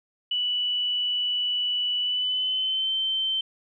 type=tone with pitch glide; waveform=sine; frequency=2960 to 3100 Hz; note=F#7 to G7; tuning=0 to -20 cents; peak=-23 dBFS; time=0.31-3.41 s; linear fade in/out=5 ms; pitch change=+80 cents; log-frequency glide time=2-2.93 s; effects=none